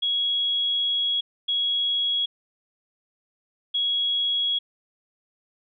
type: tone bursts at uneven times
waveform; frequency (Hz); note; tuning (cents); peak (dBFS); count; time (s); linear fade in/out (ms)
sine; 3326; G#7; +2; -21; 3; 0.02-1.21 / 1.48-2.26 / 3.74-4.59; 10
effects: none